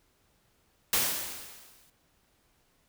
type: noise with exponential decay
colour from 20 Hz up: white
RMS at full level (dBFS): -24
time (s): 0.93-1.9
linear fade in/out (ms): 2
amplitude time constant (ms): 210
effects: pink hiss -69 dBFS RMS until 2.88 s